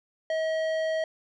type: tone with tanh clipping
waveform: sine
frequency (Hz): 638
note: D#5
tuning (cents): +43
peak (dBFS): -27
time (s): 0.3-1.04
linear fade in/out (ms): 2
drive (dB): 13
effects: none